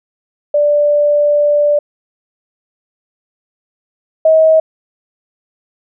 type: tone pair in turn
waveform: sine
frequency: 587.3 / 636.3 Hz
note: D5 / D#5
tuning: 0 / +39 cents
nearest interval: minor second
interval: 139 cents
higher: second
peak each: -8 / -5 dBFS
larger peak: second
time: 0.54-1.79 / 4.25-4.6 s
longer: first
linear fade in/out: 5 ms
effects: none